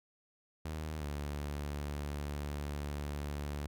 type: tone pair in turn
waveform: sawtooth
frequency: 77.78 / 72.73 Hz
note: D#2 / D2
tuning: 0 / -16 cents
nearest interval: minor second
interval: 116 cents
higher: first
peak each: -34 / -33 dBFS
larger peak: second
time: 0.65-1.01 / 1.01-3.67 s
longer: second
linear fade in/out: 5 ms
effects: none

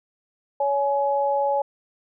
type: tone pair together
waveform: sine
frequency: 562 / 842 Hz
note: C#5 / G#5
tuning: +24 / +24 cents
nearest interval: perfect fifth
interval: 700 cents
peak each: -22 dBFS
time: 0.6-1.62 s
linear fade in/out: 5 ms
effects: none

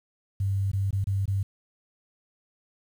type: tone with dropouts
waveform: sine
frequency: 98 Hz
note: G2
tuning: in tune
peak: -23 dBFS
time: 0.4-1.43 s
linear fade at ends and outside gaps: 5 ms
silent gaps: 0.716-0.732 / 0.908-0.928 / 1.042-1.07 / 1.257-1.278 s
effects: 9-bit

